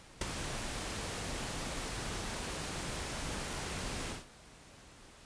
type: noise with ADSR envelope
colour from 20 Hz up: pink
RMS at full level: -31 dBFS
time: 0.21-4.26 s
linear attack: 4 ms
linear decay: 14 ms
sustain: -8 dB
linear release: 180 ms
effects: pink hiss -56 dBFS RMS until 5.25 s + resampled to 22050 Hz